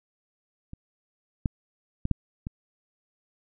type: clicks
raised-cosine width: 5 ms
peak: -27 / -12 / -15 / -10 / -20 dBFS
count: 5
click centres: 0.734 / 1.458 / 2.054 / 2.113 / 2.469 s
effects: none